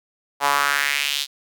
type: tone with high-pass filter sweep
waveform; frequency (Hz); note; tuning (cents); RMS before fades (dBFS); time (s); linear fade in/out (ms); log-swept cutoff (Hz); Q
sawtooth; 142.3; C#3; +46; -21; 0.4-1.27; 50; 840 to 3900; 2.7
effects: none